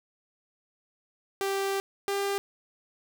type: tone pair in turn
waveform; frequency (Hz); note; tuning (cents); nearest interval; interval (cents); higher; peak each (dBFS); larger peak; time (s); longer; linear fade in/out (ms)
sawtooth; 392 / 398.2; G4 / G4; 0 / +27; unison; 27; second; -23; neither; 1.41-1.8 / 2.08-2.38; first; 0
effects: none